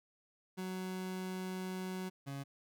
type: tone pair in turn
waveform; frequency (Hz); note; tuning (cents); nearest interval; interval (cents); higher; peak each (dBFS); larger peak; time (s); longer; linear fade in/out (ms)
30% pulse; 185.8 / 138.86; F#3 / C#3; +7 / +3; perfect fourth; 504; first; -36 / -38; first; 0.57-2.1 / 2.26-2.44; first; 20
effects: none